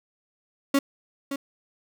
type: tone with echo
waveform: 35% pulse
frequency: 277.2 Hz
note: C#4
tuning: in tune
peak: -16 dBFS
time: 0.74-0.79 s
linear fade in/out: 5 ms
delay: 570 ms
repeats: 1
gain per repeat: -10 dB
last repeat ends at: 1.36 s
effects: none